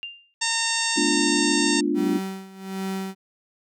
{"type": "tone with exponential decay", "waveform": "sine", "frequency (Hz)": 2794, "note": "F7", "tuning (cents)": 0, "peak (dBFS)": -28, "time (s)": [0.03, 0.34], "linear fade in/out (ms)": 0, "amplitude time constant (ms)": 67}
{"type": "harmonic tone", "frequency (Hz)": 913, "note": "A#5", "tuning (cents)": -36, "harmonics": [1, 2, 3, 4, 5, 6, 7, 8, 9], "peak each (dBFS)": [-31, -29, -30, -30, -30, -31, -32, -32, -31], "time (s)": [0.41, 1.81], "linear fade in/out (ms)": 10}
{"type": "chord", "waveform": "sine", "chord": "B half-diminished seventh", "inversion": "third", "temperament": "equal with one note detuned", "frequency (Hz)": [214.4, 246.9, 293.7, 349.2], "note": ["A3", "B3", "D4", "F4"], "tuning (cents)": [-45, 0, 0, 0], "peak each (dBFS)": [-29, -28, -23, -26], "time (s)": [0.96, 2.19], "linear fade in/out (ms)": 20}
{"type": "tone with tremolo", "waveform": "35% pulse", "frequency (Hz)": 191.6, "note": "G3", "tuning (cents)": -39, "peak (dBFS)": -24, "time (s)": [1.94, 3.15], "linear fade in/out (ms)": 50, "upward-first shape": "sine", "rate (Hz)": 1.3, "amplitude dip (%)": 85}
{"effects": []}